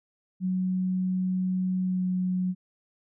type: tone with pitch glide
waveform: sine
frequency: 185 to 183.4 Hz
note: F#3 to F#3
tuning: 0 to -15 cents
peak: -24 dBFS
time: 0.4-2.55 s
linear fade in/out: 50 ms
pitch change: -15 cents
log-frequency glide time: 1.82-2.05 s
effects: none